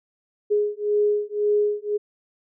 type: beating tone pair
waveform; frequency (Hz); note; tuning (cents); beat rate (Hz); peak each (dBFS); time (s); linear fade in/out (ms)
sine; 415.3 / 417.2; G#4 / G#4; 0 / +8; 1.9; -22; 0.5-1.98; 20
effects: none